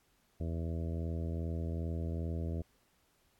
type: harmonic tone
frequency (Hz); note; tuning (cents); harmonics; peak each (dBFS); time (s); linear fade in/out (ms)
82.5; E2; +2; 1 / 2 / 3 / 4 / 5 / 6 / 7 / 8; -35 / -41 / -45 / -47 / -49 / -51 / -52 / -53; 0.4-2.62; 5
effects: pink hiss -72 dBFS RMS until 3.39 s + AAC 64 kbps